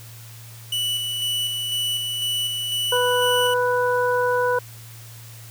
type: tone with tremolo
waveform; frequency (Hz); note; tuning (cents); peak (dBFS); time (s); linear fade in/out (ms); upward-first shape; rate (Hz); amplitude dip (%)
45% pulse; 2960; F#7; 0; -21; 0.72-3.54; 5; square; 2; 30
type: harmonic tone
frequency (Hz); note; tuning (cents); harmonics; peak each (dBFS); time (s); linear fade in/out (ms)
493.9; B4; 0; 1 / 2 / 3; -20 / -23 / -25; 2.92-4.59; 5
effects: added 114 Hz sine -40 dBFS peak until 5.5 s + white hiss -45 dBFS RMS until 5.5 s